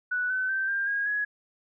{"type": "tone with pitch steps", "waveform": "sine", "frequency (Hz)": [1480, 1517.2, 1555.4, 1594.5, 1634.6, 1675.7], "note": ["F#6", "F#6", "G6", "G6", "G#6", "G#6"], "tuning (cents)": [0, 43, -14, 29, -28, 15], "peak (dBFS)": -25, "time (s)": [0.11, 1.25], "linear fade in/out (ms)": 10, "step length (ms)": 190, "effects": []}